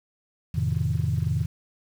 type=chord; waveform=sine; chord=F dominant seventh; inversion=none; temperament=just; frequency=87.31 / 109.13 / 130.96 / 157.15 Hz; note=F2 / A2 / C3 / Eb3; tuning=0 / -14 / +2 / +18 cents; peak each=-27 dBFS; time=0.54-1.46 s; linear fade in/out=10 ms; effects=tanh soft clip ceiling -14 dBFS + 8-bit